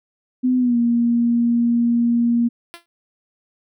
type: tone with pitch glide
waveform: sine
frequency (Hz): 253 to 236.1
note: B3 to A#3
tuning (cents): +42 to +22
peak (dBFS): -14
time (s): 0.43-2.49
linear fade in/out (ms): 20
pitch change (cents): -120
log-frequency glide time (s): 0.58-0.77
type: tone with exponential decay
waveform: 5% pulse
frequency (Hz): 341.7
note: F4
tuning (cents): -38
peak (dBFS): -20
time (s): 2.74-2.86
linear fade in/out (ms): 0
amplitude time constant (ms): 25
effects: none

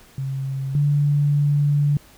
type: tone pair in turn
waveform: sine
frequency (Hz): 134.9 / 145.08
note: C#3 / D3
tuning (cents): -47 / -21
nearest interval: minor second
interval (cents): 126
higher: second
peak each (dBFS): -23 / -15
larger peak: second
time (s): 0.18-0.75 / 0.75-1.97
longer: second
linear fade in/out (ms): 2
effects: pink hiss -50 dBFS RMS until 2.17 s

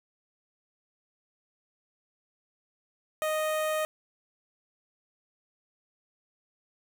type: tone with notch filter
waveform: sawtooth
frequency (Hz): 621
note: D#5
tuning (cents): -3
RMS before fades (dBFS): -29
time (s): 3.22-3.85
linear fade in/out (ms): 0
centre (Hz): 4800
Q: 1.3
effects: none

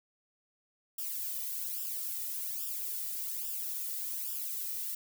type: noise with flanger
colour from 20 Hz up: violet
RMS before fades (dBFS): -37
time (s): 0.98-4.95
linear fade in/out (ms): 5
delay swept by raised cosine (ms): 0.47 to 1.87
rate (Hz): 1.2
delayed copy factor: -0.75
effects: none

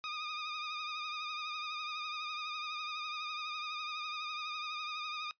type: tone with vibrato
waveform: 15% pulse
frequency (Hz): 1231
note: D#6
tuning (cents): -19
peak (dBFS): -31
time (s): 0.04-5.31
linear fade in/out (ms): 0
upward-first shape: triangle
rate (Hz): 12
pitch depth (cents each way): 54
effects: noise-tail reverb RT60 0.1 s tail -18 dB re dry + resampled to 11025 Hz

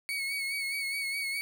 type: tone with vibrato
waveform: 35% pulse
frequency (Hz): 2217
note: C#7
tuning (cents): 0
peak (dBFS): -29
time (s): 0.09-1.41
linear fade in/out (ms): 0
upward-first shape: sine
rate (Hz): 4.8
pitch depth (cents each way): 39
effects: none

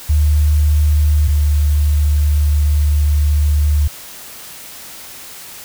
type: tone pair in turn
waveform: sine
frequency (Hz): 75 / 73.92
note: D2 / D2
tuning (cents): +37 / +12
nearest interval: unison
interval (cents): 25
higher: first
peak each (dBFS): -9 / -10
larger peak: first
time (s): 0.09-1.28 / 1.28-3.88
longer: second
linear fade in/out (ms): 10
effects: white hiss -34 dBFS RMS until 5.64 s

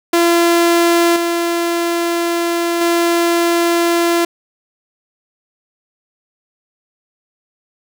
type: tone with level steps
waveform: sawtooth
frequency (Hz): 341.1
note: F4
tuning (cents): -41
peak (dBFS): -6 / -11 / -8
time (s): 0.13-4.25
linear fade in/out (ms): 5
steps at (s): 1.16 / 2.81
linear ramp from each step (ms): 2
effects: none

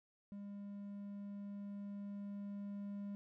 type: tone with level ramp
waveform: triangle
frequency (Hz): 201.8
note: G#3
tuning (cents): -49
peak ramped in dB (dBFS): -44 to -40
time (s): 0.32-3.15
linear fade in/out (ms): 0
effects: none

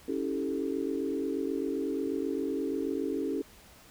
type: chord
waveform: sine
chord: A dominant seventh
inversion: first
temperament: equal with one note detuned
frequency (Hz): 277.2 / 323.8 / 392 / 440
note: C#4 / E4 / G4 / A4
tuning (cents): 0 / -31 / 0 / 0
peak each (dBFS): -33 / -35 / -35 / -36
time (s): 0.08-3.42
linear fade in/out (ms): 5
effects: pink hiss -55 dBFS RMS until 3.9 s

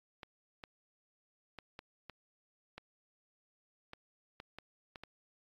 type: clicks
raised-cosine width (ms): 0.3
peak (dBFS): -30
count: 11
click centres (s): 0.232 / 0.638 / 1.587 / 1.791 / 2.097 / 2.78 / 3.934 / 4.401 / 4.586 / 4.958 / 5.036
effects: AAC 32 kbps

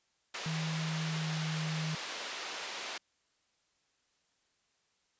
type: band-pass noise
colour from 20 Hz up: white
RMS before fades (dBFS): -41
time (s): 0.34-2.98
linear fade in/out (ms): 5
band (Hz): 400 to 4200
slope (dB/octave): 12
type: tone with pitch glide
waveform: sine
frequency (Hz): 159.6 to 157.68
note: D#3 to D#3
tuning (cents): +44 to +23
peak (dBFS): -33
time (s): 0.46-1.95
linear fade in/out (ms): 2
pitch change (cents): -21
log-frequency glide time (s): 1.03-1.37
effects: white hiss -75 dBFS RMS until 5.19 s + resampled to 16000 Hz

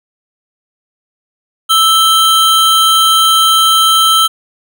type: tone pair together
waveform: square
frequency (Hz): 1318 / 3135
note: E6 / G7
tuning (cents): -1 / -1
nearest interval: octave + minor third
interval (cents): 1500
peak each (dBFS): -10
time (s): 1.69-4.28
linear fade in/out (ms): 20
effects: none

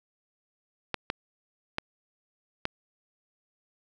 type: clicks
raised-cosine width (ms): 0.3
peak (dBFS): -12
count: 4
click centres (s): 0.943 / 1.101 / 1.784 / 2.654
effects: none

